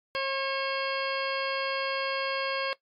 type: harmonic tone with a mistuned harmonic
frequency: 540 Hz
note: C#5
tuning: 45 cents flat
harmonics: 1 / 2 / 3 / 4 / 5 / 6 / 8 / 9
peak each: -31 / -34 / -36 / -37 / -38 / -39 / -40 / -41 dBFS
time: 0.15-2.73 s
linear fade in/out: 0 ms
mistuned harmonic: 4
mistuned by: +26 cents
effects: noise-tail reverb RT60 0.1 s tail -18 dB re dry + MP3 64 kbps